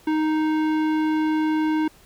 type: tone with tanh clipping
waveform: sine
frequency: 311.1 Hz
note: D#4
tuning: in tune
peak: -21 dBFS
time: 0.07-1.88 s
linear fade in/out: 5 ms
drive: 16 dB
effects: pink hiss -53 dBFS RMS until 2.05 s